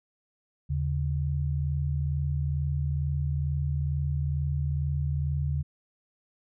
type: tone pair together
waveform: sine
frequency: 78.87 / 141.1 Hz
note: D#2 / C#3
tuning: +24 / +31 cents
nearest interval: minor seventh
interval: 1007 cents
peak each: -28 dBFS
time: 0.69-5.63 s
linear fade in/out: 20 ms
effects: none